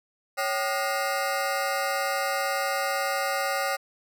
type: ring-modulated tone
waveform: 20% pulse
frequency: 664 Hz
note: E5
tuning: 12 cents sharp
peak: -17 dBFS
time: 0.37-3.77 s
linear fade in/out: 20 ms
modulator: 109 Hz
effects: none